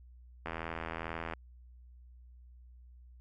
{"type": "click train", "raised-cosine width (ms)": 0.5, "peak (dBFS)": -22, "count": 73, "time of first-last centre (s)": [0.46, 1.336], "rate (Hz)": 82.2, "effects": ["added 61 Hz sine -52 dBFS peak until 3.2 s", "MP3 96 kbps"]}